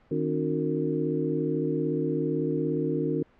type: tone cluster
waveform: sine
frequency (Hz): 155.2 / 268.3 / 305.9 / 362.2 / 456.3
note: D#3 / C4 / D#4 / F#4 / A#4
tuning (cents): -4 / +44 / -29 / -37 / -37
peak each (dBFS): -31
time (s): 0.11-3.23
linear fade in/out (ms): 5
effects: pink hiss -60 dBFS RMS until 3.39 s + low-pass 2000 Hz 12 dB/octave